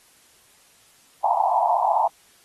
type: band-pass noise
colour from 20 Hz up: white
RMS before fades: -20 dBFS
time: 1.24-2.08 s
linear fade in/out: 5 ms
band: 670 to 980 Hz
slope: 96 dB/octave
effects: white hiss -56 dBFS RMS until 2.44 s + AAC 32 kbps